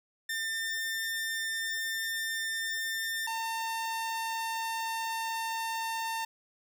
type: tone pair in turn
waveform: sawtooth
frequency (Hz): 1799 / 904.2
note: A6 / A5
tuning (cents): +38 / +47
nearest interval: octave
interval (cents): 1191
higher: first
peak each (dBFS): -28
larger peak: neither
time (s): 0.29-3.27 / 3.27-6.25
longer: neither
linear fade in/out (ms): 5
effects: none